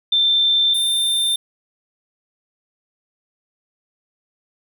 sine / square tone pair in turn, 3565 / 3590 Hz, A7 / A7, +22 / +34 cents, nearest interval unison, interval 12 cents, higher second, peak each -13 / -17 dBFS, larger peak first, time 0.12-0.74 / 0.74-1.36 s, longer neither, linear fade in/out 5 ms, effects none

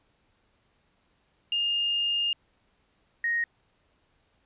sine tone pair in turn, 2825 / 1869.2 Hz, F7 / A#6, +19 / +4 cents, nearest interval perfect fifth, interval 715 cents, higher first, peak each -24 dBFS, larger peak neither, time 1.52-2.33 / 3.24-3.44 s, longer first, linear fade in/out 2 ms, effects pink hiss -69 dBFS RMS until 4.45 s + resampled to 8000 Hz

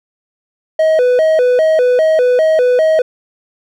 triangle tone with vibrato, 561 Hz, C#5, 21 cents sharp, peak -6 dBFS, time 0.79-3.02 s, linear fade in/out 5 ms, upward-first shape square, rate 2.5 Hz, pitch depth 210 cents each way, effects none

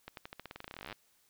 accelerating click train, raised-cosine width 0.3 ms, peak -27 dBFS, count 25, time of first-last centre 0.08-0.927 s, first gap 92 ms, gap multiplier 0.9, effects white hiss -70 dBFS RMS until 1.29 s

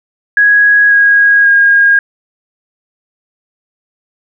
sine tone with pitch steps, 1661.2 / 1644 / 1627 Hz, G#6 / G#6 / G#6, 0 / -18 / -36 cents, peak -4 dBFS, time 0.37-1.99 s, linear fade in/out 2 ms, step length 540 ms, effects none

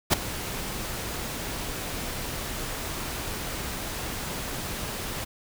pink noise with ADSR envelope, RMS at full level -17 dBFS, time 0.1-5.25 s, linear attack 32 ms, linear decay 8 ms, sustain -16 dB, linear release 15 ms, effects none

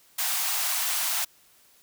white high-pass noise, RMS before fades -27 dBFS, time 0.18-1.25 s, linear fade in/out 10 ms, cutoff 640 Hz, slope 96 dB/octave, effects white hiss -59 dBFS RMS until 1.82 s

